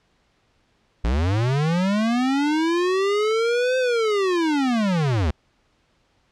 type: linear two-way sweep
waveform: square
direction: up then down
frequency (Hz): 51.91 to 519 to 67.7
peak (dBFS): -19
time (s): 1.04-5.31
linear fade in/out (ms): 5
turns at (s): 3.78
effects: pink hiss -64 dBFS RMS until 6.31 s + low-pass 5000 Hz 12 dB/octave